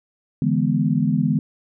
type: chord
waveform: sine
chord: E dominant seventh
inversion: third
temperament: equal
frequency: 146.83 / 164.81 / 207.7 / 246.9 Hz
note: D3 / E3 / G#3 / B3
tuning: 0 / 0 / 0 / 0 cents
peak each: -22 dBFS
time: 0.42-1.39 s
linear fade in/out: 2 ms
effects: none